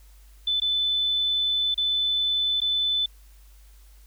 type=tone with dropouts; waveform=sine; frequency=3509 Hz; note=A7; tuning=5 cents flat; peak=-21 dBFS; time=0.47-3.06 s; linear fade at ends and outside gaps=5 ms; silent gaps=0.601-0.618 / 1.744-1.777 / 2.604-2.616 s; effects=added 50 Hz sine -48 dBFS peak until 4.06 s + white hiss -60 dBFS RMS until 4.06 s